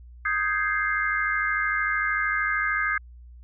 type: chord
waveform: sine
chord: Ab major seventh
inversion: second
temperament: equal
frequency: 1244.5 / 1568 / 1661.2 / 2093 Hz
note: Eb6 / G6 / Ab6 / C7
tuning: 0 / 0 / 0 / 0 cents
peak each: -28 dBFS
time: 0.25-2.98 s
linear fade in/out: 5 ms
effects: added 60 Hz sine -43 dBFS peak until 3.43 s